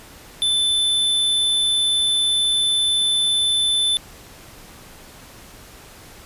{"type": "tone", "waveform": "square", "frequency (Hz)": 3522, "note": "A7", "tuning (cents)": 1, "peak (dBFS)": -17, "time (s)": [0.42, 3.97], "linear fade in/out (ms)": 0, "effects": ["pink hiss -43 dBFS RMS until 6.25 s", "resampled to 32000 Hz"]}